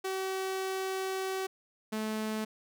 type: tone pair in turn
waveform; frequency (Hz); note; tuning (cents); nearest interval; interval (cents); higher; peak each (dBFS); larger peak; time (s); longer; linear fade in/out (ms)
sawtooth; 380.7 / 217; F#4 / A3; +49 / -24; minor seventh; 973; first; -28; neither; 0.04-1.47 / 1.92-2.45; first; 10
effects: none